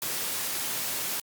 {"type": "noise", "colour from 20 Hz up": "white", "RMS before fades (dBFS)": -31, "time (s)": [0.02, 1.2], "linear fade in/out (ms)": 2, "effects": ["high-pass 100 Hz 12 dB/octave", "Opus 48 kbps"]}